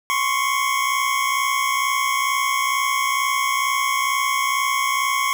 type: tone pair together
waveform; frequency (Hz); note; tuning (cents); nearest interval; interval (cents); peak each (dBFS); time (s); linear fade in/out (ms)
25% pulse; 1046.5 / 1108.7; C6 / C#6; 0 / 0; minor second; 100; -19 / -17; 0.1-5.33; 0
effects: none